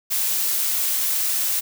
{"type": "noise", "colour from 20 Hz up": "blue", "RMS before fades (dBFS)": -22, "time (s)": [0.1, 1.61], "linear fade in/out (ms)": 20, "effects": []}